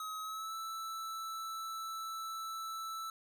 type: tone with pitch glide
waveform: square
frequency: 1273 to 1319.4 Hz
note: D#6 to E6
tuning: +39 to +1 cents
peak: -40 dBFS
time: 0-3.1 s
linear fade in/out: 2 ms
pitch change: +62 cents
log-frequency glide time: 0.22-0.55 s
effects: none